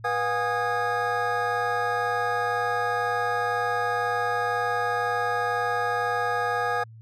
triangle tone cluster, 487.4 / 717 / 819 / 1239 / 1651 Hz, B4 / F5 / G#5 / D#6 / G#6, -23 / +45 / -24 / -8 / -11 cents, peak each -28 dBFS, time 0.04-6.84 s, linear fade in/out 10 ms, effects added 112 Hz sine -43 dBFS peak until 7.01 s

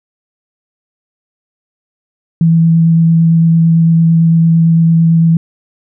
sine tone with vibrato, 164.81 Hz, E3, in tune, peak -5 dBFS, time 2.41-5.37 s, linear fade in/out 2 ms, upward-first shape square, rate 8.9 Hz, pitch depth 8 cents each way, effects none

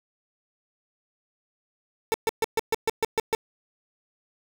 30% pulse tone bursts, 447.5 Hz, A4, 29 cents sharp, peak -18 dBFS, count 9, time 2.12-3.349 s, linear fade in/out 0 ms, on 21 ms, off 130 ms, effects none

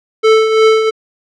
square tone with tremolo, 440 Hz, A4, in tune, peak -5 dBFS, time 0.23-0.91 s, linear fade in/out 20 ms, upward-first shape triangle, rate 2.9 Hz, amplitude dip 60%, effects low-pass 4000 Hz 12 dB/octave

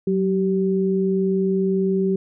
sine tone pair together, 187.3 / 385.4 Hz, F#3 / G4, +21 / -29 cents, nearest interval octave, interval 1250 cents, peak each -20 dBFS, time 0.07-2.16 s, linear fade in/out 5 ms, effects none

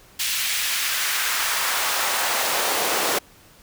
pink noise with high-pass filter sweep, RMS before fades -23 dBFS, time 0.19-3.19 s, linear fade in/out 10 ms, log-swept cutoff 2800 to 430 Hz, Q 1.1, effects pink hiss -51 dBFS RMS until 3.62 s

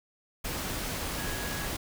sine tone in noise, 1663 Hz, G#6, 2 cents sharp, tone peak -41 dBFS, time 1.17-1.67 s, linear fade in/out 10 ms, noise pink, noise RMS -34 dBFS, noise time 0.44-1.77 s, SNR -10 dB, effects none

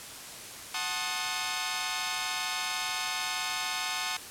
10% pulse chord, F# diminished seventh, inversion none, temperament equal with one note detuned, 740 / 880 / 1071 / 1244.5 Hz, F#5 / A5 / C6 / Eb6, 0 / 0 / +40 / 0 cents, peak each -28 dBFS, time 0.74-4.17 s, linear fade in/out 5 ms, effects white hiss -43 dBFS RMS until 4.3 s + low-pass 11000 Hz 12 dB/octave

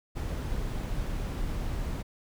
brown noise, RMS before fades -32 dBFS, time 0.15-2.03 s, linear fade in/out 20 ms, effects none

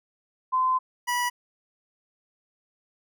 sine / 25% pulse tone pair in turn, 1029 / 975.7 Hz, C6 / B5, -29 / -21 cents, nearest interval minor second, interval 92 cents, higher first, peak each -20 dBFS, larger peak neither, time 0.52-0.79 / 1.07-1.3 s, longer first, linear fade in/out 20 ms, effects none

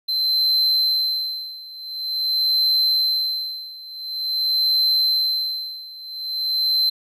triangle tone with tremolo, 4088 Hz, C8, 41 cents flat, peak -14 dBFS, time 0.08-6.9 s, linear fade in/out 10 ms, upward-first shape sine, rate 0.47 Hz, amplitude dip 90%, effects none

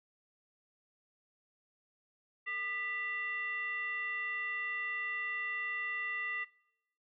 sine tone with frequency modulation, 1975.5 Hz, B6, in tune, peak -35 dBFS, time 2.46-6.45 s, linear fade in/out 20 ms, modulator 763 Hz, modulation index 0.68, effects noise-tail reverb RT60 0.8 s tail -21 dB re dry

